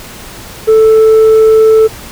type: tone with tanh clipping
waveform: sine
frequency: 440 Hz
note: A4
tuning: in tune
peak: -3 dBFS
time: 0.67-1.88 s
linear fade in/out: 20 ms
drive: 2 dB
effects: pink hiss -29 dBFS RMS until 2.11 s